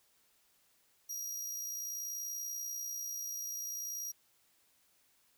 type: tone with amplitude modulation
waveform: sawtooth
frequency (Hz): 5730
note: F8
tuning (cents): +44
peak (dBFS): -34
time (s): 1.09-4.12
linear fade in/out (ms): 10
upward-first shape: sine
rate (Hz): 60.5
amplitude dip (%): 40
effects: white hiss -71 dBFS RMS until 5.37 s